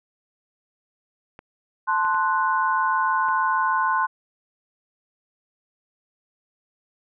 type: clicks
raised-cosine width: 0.5 ms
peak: -26 dBFS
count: 4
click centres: 1.391 / 2.05 / 2.145 / 3.286 s
type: chord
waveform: sine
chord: F# diminished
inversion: first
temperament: equal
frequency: 880 / 1046.5 / 1480 Hz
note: A5 / C6 / F#6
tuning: 0 / 0 / 0 cents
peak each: -25 / -21 / -25 dBFS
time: 1.87-4.07 s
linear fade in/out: 20 ms
effects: none